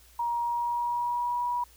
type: tone with pitch glide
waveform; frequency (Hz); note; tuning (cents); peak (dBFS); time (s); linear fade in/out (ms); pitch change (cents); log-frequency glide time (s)
sine; 946 to 969.2; A#5 to B5; +25 to -33; -26; 0.19-1.64; 5; +42; 0.38-1.43
effects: added 60 Hz sine -57 dBFS peak until 1.76 s + white hiss -58 dBFS RMS until 1.76 s